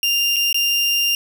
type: tone with dropouts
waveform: 30% pulse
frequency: 2794 Hz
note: F7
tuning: in tune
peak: -13 dBFS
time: 0.03-1.15 s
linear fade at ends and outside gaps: 1 ms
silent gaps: 0.361-0.365 / 0.528-0.544 s
effects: none